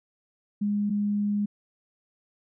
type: tone pair in turn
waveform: sine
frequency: 205.7 / 205.7 Hz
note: G#3 / G#3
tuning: -16 / -16 cents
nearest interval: unison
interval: 0 cents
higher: neither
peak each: -23 dBFS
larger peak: neither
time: 0.61-0.9 / 0.9-1.46 s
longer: second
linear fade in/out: 10 ms
effects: none